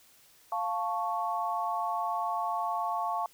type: chord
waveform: sine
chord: F augmented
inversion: none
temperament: equal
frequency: 698.5 / 880 / 1108.7 Hz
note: F5 / A5 / C#6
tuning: 0 / 0 / 0 cents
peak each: -33 dBFS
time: 0.52-3.26 s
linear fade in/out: 2 ms
effects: white hiss -60 dBFS RMS until 3.33 s